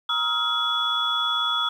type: tone cluster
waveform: sine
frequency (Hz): 942 / 1271 / 1389 / 3391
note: A#5 / D#6 / F6 / G#7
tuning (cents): +18 / +36 / -10 / +35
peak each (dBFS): -32 / -26 / -29 / -23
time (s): 0.09-1.69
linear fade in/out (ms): 5
effects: tanh soft clip ceiling -12 dBFS + 9-bit